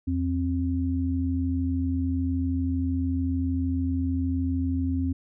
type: tone pair together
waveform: sine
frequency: 83.9 / 264.9 Hz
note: E2 / C4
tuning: +31 / +22 cents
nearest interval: octave + minor sixth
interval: 1991 cents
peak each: -26 dBFS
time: 0.07-5.13 s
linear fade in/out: 10 ms
effects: none